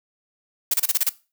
blue noise bursts, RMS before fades -19 dBFS, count 7, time 0.71-1.093 s, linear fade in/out 5 ms, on 29 ms, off 30 ms, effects noise-tail reverb RT60 0.3 s tail -19 dB re dry

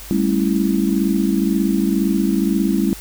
sine chord, A dominant seventh, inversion third, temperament just, 198 / 220 / 275 / 330 Hz, G3 / A3 / C#4 / E4, +18 / 0 / -14 / +2 cents, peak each -18 / -22 / -21 / -21 dBFS, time 0.11-2.93 s, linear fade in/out 0 ms, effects added 50 Hz sine -37 dBFS peak until 3 s + white hiss -37 dBFS RMS until 3 s

